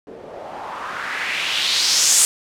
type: noise with low-pass filter sweep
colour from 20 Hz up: blue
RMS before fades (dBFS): -21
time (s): 0.07-2.25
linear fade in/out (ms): 0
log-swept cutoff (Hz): 390 to 8300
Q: 2.5
effects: none